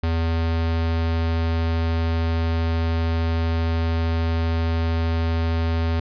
square tone, 82.41 Hz, E2, in tune, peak -20 dBFS, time 0.03-6 s, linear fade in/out 5 ms, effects resampled to 11025 Hz

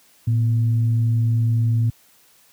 sine tone with frequency modulation, 114 Hz, A#2, 38 cents flat, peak -15 dBFS, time 0.27-1.9 s, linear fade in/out 5 ms, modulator 134 Hz, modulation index 0.29, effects white hiss -55 dBFS RMS until 2.52 s + high-pass 60 Hz 12 dB/octave

